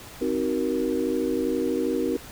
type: chord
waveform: sine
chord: C half-diminished seventh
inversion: none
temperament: just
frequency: 261.6 / 314 / 376.7 / 470.9 Hz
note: C4 / Eb4 / Gb4 / Bb4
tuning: 0 / +16 / +31 / +18 cents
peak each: -28 dBFS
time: 0.21-2.17 s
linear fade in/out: 5 ms
effects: pink hiss -43 dBFS RMS until 2.31 s